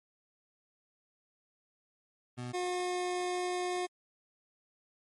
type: tone pair in turn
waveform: 25% pulse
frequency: 123.47 / 359.9 Hz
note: B2 / F#4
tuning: 0 / -48 cents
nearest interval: octave + perfect fifth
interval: 1852 cents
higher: second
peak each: -34 / -28 dBFS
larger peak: second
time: 2.37-2.53 / 2.53-3.87 s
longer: second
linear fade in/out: 20 ms
effects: MP3 48 kbps